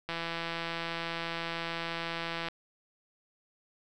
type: click train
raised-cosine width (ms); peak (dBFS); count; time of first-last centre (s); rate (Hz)
0.3; -19; 401; 0.09-2.485; 167
effects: none